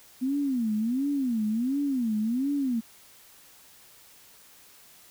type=tone with vibrato; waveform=sine; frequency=246.9 Hz; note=B3; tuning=in tune; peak=-24 dBFS; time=0.21-2.81 s; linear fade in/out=20 ms; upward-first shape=sine; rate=1.4 Hz; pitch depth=260 cents each way; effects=white hiss -54 dBFS RMS until 5.1 s